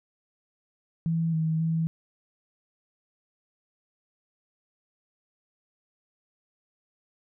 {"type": "tone with pitch steps", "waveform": "sine", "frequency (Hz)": [164.5, 159.7, 162.7], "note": ["E3", "D#3", "E3"], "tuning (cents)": [-3, 45, -22], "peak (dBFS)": -23, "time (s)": [1.06, 1.87], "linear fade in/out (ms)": 0, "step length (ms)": 270, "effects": []}